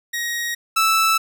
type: tone pair in turn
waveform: sawtooth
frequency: 1886 / 1316.8 Hz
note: A#6 / E6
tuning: +20 / -2 cents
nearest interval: tritone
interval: 622 cents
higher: first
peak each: -19 / -11 dBFS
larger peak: second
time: 0.13-0.55 / 0.76-1.18 s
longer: neither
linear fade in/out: 10 ms
effects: none